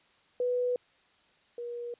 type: tone pair in turn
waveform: sine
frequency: 493.9 / 477.9 Hz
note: B4 / A#4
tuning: 0 / +43 cents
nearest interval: minor second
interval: 57 cents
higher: first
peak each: -26 / -35 dBFS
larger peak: first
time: 0.4-0.76 / 1.58-1.94 s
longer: neither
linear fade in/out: 2 ms
effects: white hiss -65 dBFS RMS until 1.99 s + resampled to 8000 Hz